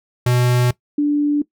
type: tone pair in turn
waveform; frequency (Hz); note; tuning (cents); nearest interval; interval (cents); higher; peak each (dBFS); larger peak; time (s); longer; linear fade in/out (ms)
square / sine; 123.47 / 292.6; B2 / D4; 0 / -6; octave + minor third; 1494; second; -14 / -13; second; 0.26-0.71 / 0.98-1.42; first; 5
effects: noise-tail reverb RT60 0.1 s tail -19 dB re dry